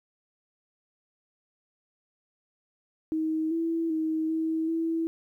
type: tone with pitch steps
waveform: sine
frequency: 316.2 / 330 / 316.9 / 321 / 327.7 Hz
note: D#4 / E4 / D#4 / E4 / E4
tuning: +28 / +2 / +32 / -46 / -10 cents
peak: -25 dBFS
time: 3.12-5.07 s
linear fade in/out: 0 ms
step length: 390 ms
effects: 11-bit